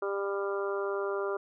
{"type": "harmonic tone", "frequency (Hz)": 198.7, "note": "G3", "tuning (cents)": 24, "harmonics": [2, 3, 4, 5, 6, 7], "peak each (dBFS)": [-31, -37, -45, -42, -39, -41], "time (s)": [0.02, 1.37], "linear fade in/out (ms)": 5, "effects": []}